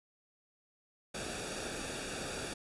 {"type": "noise with comb filter", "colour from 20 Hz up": "pink", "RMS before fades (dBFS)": -40, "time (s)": [1.14, 2.54], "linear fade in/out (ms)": 10, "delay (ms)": 0.97, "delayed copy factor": -0.65, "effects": ["resampled to 24000 Hz"]}